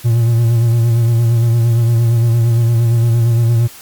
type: tone with vibrato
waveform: triangle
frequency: 116.54 Hz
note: A#2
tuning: in tune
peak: -7 dBFS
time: 0.04-3.68 s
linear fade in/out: 20 ms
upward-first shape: sine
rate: 8.7 Hz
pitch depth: 40 cents each way
effects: white hiss -37 dBFS RMS until 3.81 s + Opus 48 kbps